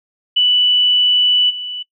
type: tone with level steps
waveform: sine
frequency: 2969 Hz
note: F#7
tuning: 5 cents sharp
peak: -10 / -23 dBFS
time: 0.36-1.83 s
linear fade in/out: 10 ms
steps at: 1.49 s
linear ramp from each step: 20 ms
effects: noise-tail reverb RT60 0.1 s tail -23 dB re dry